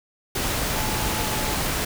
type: tone in noise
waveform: sine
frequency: 861 Hz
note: A5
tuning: 38 cents flat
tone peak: -33 dBFS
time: 0.75-1.55 s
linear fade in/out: 5 ms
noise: pink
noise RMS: -25 dBFS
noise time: 0.35-1.85 s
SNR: -11 dB
effects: none